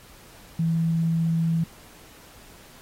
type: tone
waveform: sine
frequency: 164.6 Hz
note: E3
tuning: 2 cents flat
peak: -20 dBFS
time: 0.59-1.64 s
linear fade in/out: 5 ms
effects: pink hiss -50 dBFS RMS until 2.81 s + AAC 48 kbps